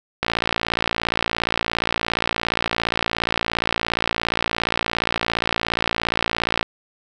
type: click train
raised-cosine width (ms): 0.3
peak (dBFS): -3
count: 367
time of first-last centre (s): 0.23-6.629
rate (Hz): 57.2
effects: none